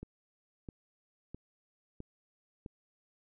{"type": "click train", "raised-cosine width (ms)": 3, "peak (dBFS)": -30, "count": 5, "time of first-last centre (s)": [0.03, 2.662], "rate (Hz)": 1.52, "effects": []}